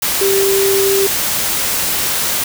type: tone in noise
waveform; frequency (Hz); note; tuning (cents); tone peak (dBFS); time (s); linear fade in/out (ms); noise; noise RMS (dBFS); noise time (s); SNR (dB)
sine; 392; G4; 0; -12; 0.21-1.07; 5; white; -17; 0.02-2.44; +2
effects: none